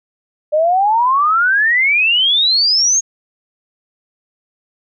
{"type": "exponential sweep", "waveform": "sine", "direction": "up", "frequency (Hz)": [592, 6645], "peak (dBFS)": -10, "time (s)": [0.52, 3.01], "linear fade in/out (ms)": 20, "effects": []}